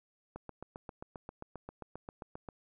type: click train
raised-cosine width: 1 ms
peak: -29 dBFS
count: 17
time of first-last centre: 0.36-2.488 s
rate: 7.52 Hz
effects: none